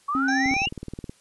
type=exponential sweep; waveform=sine; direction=up; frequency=1112 to 2915 Hz; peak=-23 dBFS; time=0.08-0.69 s; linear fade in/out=10 ms
type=tone; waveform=triangle; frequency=269.7 Hz; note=C#4; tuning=47 cents flat; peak=-21 dBFS; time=0.15-0.54 s; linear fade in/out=0 ms
type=harmonic tone; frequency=784 Hz; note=G5; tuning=in tune; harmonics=1 / 3 / 5 / 7 / 8; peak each=-27 / -41 / -42 / -36 / -40 dBFS; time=0.28-0.66 s; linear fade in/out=5 ms
type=click train; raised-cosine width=3 ms; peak=-21 dBFS; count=13; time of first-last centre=0.46-1.095 s; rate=18.9 Hz
effects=white hiss -59 dBFS RMS until 1.2 s + resampled to 24000 Hz